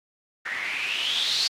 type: noise with low-pass filter sweep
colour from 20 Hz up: blue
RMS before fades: -27 dBFS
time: 0.45-1.48 s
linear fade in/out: 10 ms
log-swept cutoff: 1800 to 4500 Hz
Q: 7.1
effects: AAC 64 kbps